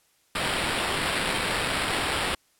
white noise with sample-and-hold, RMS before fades -27 dBFS, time 0.35-2.35 s, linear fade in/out 5 ms, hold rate 6300 Hz, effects white hiss -65 dBFS RMS until 2.59 s + low-pass 12000 Hz 12 dB/octave

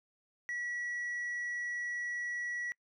sine tone with tanh clipping, 1935 Hz, B6, 36 cents flat, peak -36 dBFS, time 0.49-2.72 s, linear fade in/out 0 ms, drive 3 dB, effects noise-tail reverb RT60 0.1 s tail -25 dB re dry

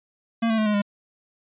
square tone with pitch steps, 229.2 / 222.5 / 216.1 / 209.8 / 203.7 Hz, A#3 / A3 / A3 / G#3 / G#3, -29 / +20 / -31 / +18 / -33 cents, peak -20 dBFS, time 0.42-0.82 s, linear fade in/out 10 ms, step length 80 ms, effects resampled to 8000 Hz

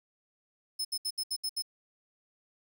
sawtooth tone bursts, 5200 Hz, E8, 24 cents flat, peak -28 dBFS, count 7, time 0.79-1.623 s, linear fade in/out 10 ms, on 59 ms, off 70 ms, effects none

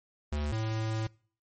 square tone pair in turn, 74 / 110.4 Hz, D2 / A2, +14 / +6 cents, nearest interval perfect fifth, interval 692 cents, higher second, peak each -30 / -30 dBFS, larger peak neither, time 0.32-0.52 / 0.52-1.07 s, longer second, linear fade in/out 5 ms, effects noise-tail reverb RT60 0.5 s tail -25 dB re dry + MP3 32 kbps

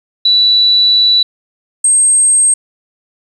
sine tone pair in turn, 3951 / 8420 Hz, B7 / C9, 0 / +10 cents, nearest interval octave + minor second, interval 1310 cents, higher second, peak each -6 dBFS, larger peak neither, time 0.25-1.23 / 1.84-2.54 s, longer first, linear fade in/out 5 ms, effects 7-bit

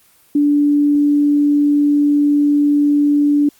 sine tone, 290.9 Hz, D4, 16 cents flat, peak -10 dBFS, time 0.35-3.49 s, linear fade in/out 5 ms, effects white hiss -52 dBFS RMS until 3.59 s + Opus 24 kbps

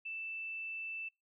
sine tone, 2650 Hz, E7, 9 cents sharp, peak -39 dBFS, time 0.05-1.09 s, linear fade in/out 10 ms, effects noise-tail reverb RT60 0.2 s tail -24 dB re dry

